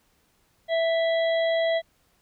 harmonic tone, 659.3 Hz, E5, in tune, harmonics 1 / 3 / 5 / 6, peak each -21 / -31 / -35 / -41 dBFS, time 0.68-1.82 s, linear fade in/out 50 ms, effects pink hiss -66 dBFS RMS until 2.21 s

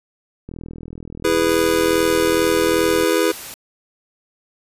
click train, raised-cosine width 3 ms, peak -20 dBFS, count 105, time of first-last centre 0.49-3.033 s, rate 40.9 Hz
square chord, E major, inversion none, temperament just, 329.6 / 412 / 494.4 Hz, E4 / G#4 / B4, 0 / -14 / +2 cents, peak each -20 dBFS, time 1.24-3.32 s, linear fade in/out 10 ms
white noise, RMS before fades -33 dBFS, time 1.49-3.54 s, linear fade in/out 0 ms
effects resampled to 32000 Hz

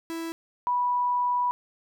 45% pulse / sine tone pair in turn, 329.6 / 981.4 Hz, E4 / B5, 0 / -11 cents, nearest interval octave + perfect fifth, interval 1889 cents, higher second, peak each -31 / -22 dBFS, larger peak second, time 0.1-0.32 / 0.67-1.51 s, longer second, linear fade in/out 0 ms, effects none

